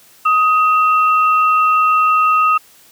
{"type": "tone pair together", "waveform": "sine", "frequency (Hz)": [1255, 2703], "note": ["D#6", "E7"], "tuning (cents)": [15, 43], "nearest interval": "octave + minor second", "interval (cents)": 1328, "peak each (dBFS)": [-10, -20], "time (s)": [0.25, 2.58], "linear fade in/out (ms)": 10, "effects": ["white hiss -47 dBFS RMS until 2.91 s", "high-pass 80 Hz 12 dB/octave"]}